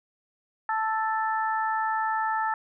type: harmonic tone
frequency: 440 Hz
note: A4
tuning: in tune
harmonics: 2 / 3 / 4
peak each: -26 / -30 / -32 dBFS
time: 0.69-2.54 s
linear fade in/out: 2 ms
effects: none